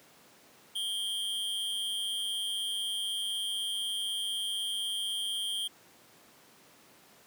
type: tone with amplitude modulation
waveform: square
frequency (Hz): 3198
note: G7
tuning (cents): +34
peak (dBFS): -29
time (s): 0.75-5.68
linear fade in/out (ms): 10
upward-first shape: sine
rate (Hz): 204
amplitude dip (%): 65
effects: pink hiss -58 dBFS RMS until 7.26 s + high-pass 200 Hz 12 dB/octave